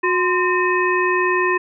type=harmonic tone with a mistuned harmonic; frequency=363.9 Hz; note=F#4; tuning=29 cents flat; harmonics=1 / 3 / 5 / 7; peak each=-19 / -20 / -21 / -25 dBFS; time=0.03-1.58 s; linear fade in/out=10 ms; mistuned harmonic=3; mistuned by=-93 cents; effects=none